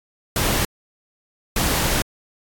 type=noise bursts at uneven times; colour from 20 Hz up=pink; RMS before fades=-20 dBFS; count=2; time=0.36-0.65 / 1.56-2.02 s; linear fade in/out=2 ms; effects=AAC 64 kbps